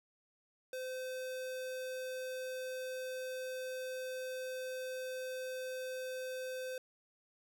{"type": "tone", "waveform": "square", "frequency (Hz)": 514, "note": "C5", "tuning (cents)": -31, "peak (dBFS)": -40, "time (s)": [0.73, 6.78], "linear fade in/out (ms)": 2, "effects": []}